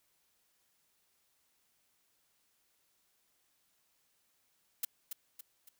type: noise with echo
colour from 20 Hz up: blue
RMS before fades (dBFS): -33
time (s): 4.83-4.85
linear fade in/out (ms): 5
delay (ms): 280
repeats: 3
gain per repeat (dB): -7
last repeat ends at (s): 5.69
effects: white hiss -75 dBFS RMS until 5.79 s